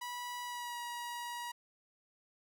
sawtooth tone with pitch glide, 977 to 958 Hz, B5 to A#5, -19 to +47 cents, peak -36 dBFS, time 0.01-1.52 s, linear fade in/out 10 ms, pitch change -34 cents, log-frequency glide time 0.44-0.79 s, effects none

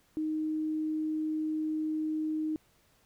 sine tone, 311.1 Hz, D#4, in tune, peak -29 dBFS, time 0.17-2.56 s, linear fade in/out 0 ms, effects pink hiss -67 dBFS RMS until 3.05 s

